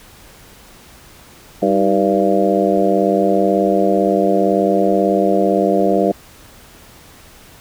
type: harmonic tone with a mistuned harmonic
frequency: 98 Hz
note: G2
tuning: in tune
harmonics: 2 / 3 / 4 / 5 / 6 / 7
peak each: -19 / -19 / -19 / -19 / -19 / -19 dBFS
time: 1.62-6.12 s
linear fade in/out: 5 ms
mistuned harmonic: 3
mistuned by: +99 cents
effects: pink hiss -43 dBFS RMS until 7.6 s